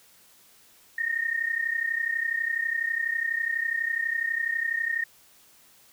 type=tone pair together; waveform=sine; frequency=1835 / 1867.1 Hz; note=A#6 / A#6; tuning=-28 / +2 cents; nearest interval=unison; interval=30 cents; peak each=-27 / -29 dBFS; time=0.98-5.04 s; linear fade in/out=5 ms; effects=white hiss -57 dBFS RMS until 5.92 s